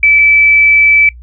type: tone pair in turn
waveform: sine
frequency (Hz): 2310 / 2310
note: D7 / D7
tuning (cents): -29 / -29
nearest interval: unison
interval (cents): 0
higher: neither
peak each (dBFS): -4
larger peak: neither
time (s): 0.03-0.19 / 0.19-1.09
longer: second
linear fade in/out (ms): 2
effects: noise-tail reverb RT60 0.1 s tail -22 dB re dry + added 60 Hz sine -30 dBFS peak until 1.22 s